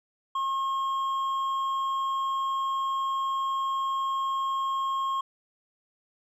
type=tone with hard clipping; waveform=sine; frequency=1078 Hz; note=C#6; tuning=49 cents flat; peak=-27 dBFS; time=0.35-5.21 s; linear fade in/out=5 ms; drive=4 dB; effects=none